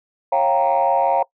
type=chord; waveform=sine; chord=G half-diminished seventh; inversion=second; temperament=equal with one note detuned; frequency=547.7 / 698.5 / 784 / 932.3 Hz; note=Db5 / F5 / G5 / Bb5; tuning=-21 / 0 / 0 / 0 cents; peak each=-19 dBFS; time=0.32-1.23 s; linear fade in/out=5 ms; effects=noise-tail reverb RT60 0.1 s tail -21 dB re dry + tanh soft clip ceiling -8 dBFS